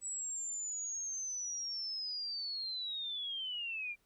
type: linear sweep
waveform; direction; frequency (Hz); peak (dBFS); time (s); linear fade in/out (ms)
sine; down; 7902 to 2349; -37; 0.01-3.96; 50
effects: pink hiss -75 dBFS RMS until 4.05 s